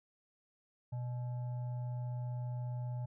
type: tone with frequency modulation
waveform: sine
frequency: 123.47 Hz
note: B2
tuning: in tune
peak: -36 dBFS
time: 0.92-3.06 s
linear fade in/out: 10 ms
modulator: 733 Hz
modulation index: 0.24
effects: none